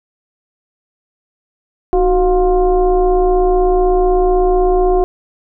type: tone with frequency modulation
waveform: sine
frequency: 370 Hz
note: F#4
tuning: in tune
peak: -9 dBFS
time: 1.93-5.04 s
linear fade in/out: 0 ms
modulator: 342 Hz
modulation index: 0.97
effects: none

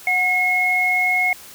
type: tone pair together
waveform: sine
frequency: 734.1 / 2167 Hz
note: F#5 / C#7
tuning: -14 / -40 cents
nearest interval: octave + perfect fifth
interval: 1874 cents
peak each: -23 / -16 dBFS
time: 0.07-1.33 s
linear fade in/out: 2 ms
effects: white hiss -41 dBFS RMS until 1.54 s

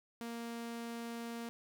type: tone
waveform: sawtooth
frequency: 233.1 Hz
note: A#3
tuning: in tune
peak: -37 dBFS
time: 0.21-1.49 s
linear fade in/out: 0 ms
effects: 13-bit

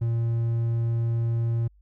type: tone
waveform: triangle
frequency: 115.9 Hz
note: A#2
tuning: 10 cents flat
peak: -20 dBFS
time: 0.01-1.68 s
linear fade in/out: 10 ms
effects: added 50 Hz sine -54 dBFS peak until 1.81 s

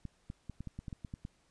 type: clicks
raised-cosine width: 5 ms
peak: -29 dBFS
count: 11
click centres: 0.053 / 0.301 / 0.497 / 0.606 / 0.673 / 0.79 / 0.882 / 0.928 / 1.048 / 1.139 / 1.251 s
effects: pink hiss -71 dBFS RMS until 1.5 s + resampled to 22050 Hz

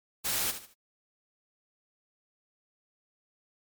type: noise with echo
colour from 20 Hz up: white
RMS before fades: -30 dBFS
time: 0.24-0.52 s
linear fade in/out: 20 ms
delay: 75 ms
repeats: 3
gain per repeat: -10 dB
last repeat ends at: 0.745 s
effects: MP3 96 kbps

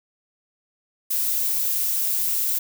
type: noise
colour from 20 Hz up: violet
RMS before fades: -23 dBFS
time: 1.1-2.59 s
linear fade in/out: 10 ms
effects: none

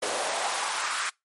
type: noise with high-pass filter sweep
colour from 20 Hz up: pink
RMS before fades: -29 dBFS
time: 0.02-1.1 s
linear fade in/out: 10 ms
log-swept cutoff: 510 to 1400 Hz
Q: 2.3
effects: noise-tail reverb RT60 0.2 s tail -25 dB re dry + MP3 48 kbps

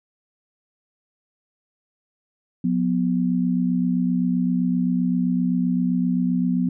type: tone pair together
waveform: sine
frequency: 179.8 / 247.5 Hz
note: F#3 / B3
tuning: -49 / +4 cents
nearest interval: tritone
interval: 553 cents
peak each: -21 dBFS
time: 2.64-6.69 s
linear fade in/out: 5 ms
effects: none

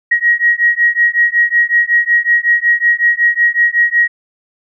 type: beating tone pair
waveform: sine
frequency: 1892 / 1897.4 Hz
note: A#6 / A#6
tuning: +25 / +30 cents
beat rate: 5.4 Hz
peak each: -12 / -12 dBFS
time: 0.11-4.08 s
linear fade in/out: 10 ms
effects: none

